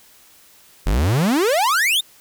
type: exponential sweep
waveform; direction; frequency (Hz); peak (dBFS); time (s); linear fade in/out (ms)
45% pulse; up; 41.2 to 3786; -15; 0.86-2.01; 10
effects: white hiss -50 dBFS RMS until 2.2 s